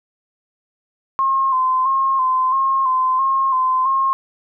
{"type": "tone with vibrato", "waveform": "sine", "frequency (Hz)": 1053, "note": "C6", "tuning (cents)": 11, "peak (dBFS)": -14, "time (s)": [1.19, 4.13], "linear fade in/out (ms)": 0, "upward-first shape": "square", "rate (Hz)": 1.5, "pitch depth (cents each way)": 35, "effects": []}